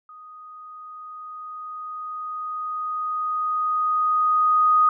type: tone with level ramp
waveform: sine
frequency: 1244.5 Hz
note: D#6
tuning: in tune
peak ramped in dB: -41 to -13 dBFS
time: 0.09-4.89 s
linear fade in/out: 2 ms
effects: none